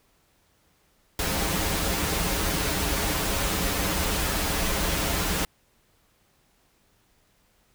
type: noise with comb filter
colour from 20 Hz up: pink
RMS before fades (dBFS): -26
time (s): 1.19-5.45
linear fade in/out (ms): 2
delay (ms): 8.2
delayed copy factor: -0.65
effects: pink hiss -65 dBFS RMS until 7.74 s